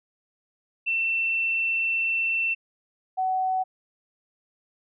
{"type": "tone pair in turn", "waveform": "sine", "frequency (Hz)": [2688, 750.6], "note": ["E7", "F#5"], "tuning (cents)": [33, 25], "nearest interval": "octave + minor seventh", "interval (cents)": 2208, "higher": "first", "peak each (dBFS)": -22, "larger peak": "neither", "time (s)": [[0.86, 2.55], [3.17, 3.64]], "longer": "first", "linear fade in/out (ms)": 20, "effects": []}